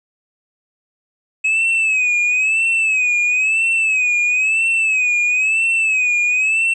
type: tone with vibrato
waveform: triangle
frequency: 2558 Hz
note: D#7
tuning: 47 cents sharp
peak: -12 dBFS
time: 1.44-6.74 s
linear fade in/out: 10 ms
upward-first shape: sine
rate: 1 Hz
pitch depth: 92 cents each way
effects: resampled to 22050 Hz